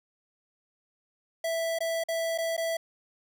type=tone with dropouts; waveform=square; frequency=659.3 Hz; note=E5; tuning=in tune; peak=-28 dBFS; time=1.44-2.77 s; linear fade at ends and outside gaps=5 ms; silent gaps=1.788-1.805 / 2.038-2.085 / 2.378-2.384 / 2.567-2.577 s; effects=none